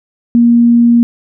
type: tone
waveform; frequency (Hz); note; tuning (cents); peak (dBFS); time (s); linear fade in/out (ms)
sine; 236.2; A#3; +23; -4; 0.35-1.03; 0
effects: none